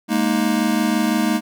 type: chord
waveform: square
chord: Ab suspended second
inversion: none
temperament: just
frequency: 207.7 / 233.6 / 311.5 Hz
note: Ab3 / Bb3 / Eb4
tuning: 0 / +4 / +2 cents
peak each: -22 / -21 / -22 dBFS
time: 0.08-1.41 s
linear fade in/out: 50 ms
effects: none